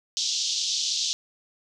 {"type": "band-pass noise", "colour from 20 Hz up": "white", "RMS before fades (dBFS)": -27, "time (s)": [0.17, 1.13], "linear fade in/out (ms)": 0, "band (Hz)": [3200, 6400], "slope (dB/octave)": 48, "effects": []}